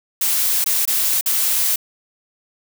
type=noise with dropouts; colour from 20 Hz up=blue; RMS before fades=-18 dBFS; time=0.21-1.76 s; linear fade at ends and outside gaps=5 ms; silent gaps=0.643-0.66 / 0.854-0.875 / 1.211-1.259 s; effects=none